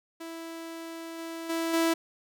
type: tone with level steps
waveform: sawtooth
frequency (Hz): 329.6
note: E4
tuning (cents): 0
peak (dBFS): -34 / -32 / -24 / -19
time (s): 0.2-1.94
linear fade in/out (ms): 10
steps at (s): 1.18 / 1.49 / 1.73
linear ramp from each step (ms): 10
effects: none